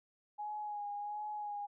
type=tone with vibrato; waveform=sine; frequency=831 Hz; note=G#5; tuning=1 cent sharp; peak=-38 dBFS; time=0.38-1.67 s; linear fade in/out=20 ms; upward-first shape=sine; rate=1.4 Hz; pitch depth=27 cents each way; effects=none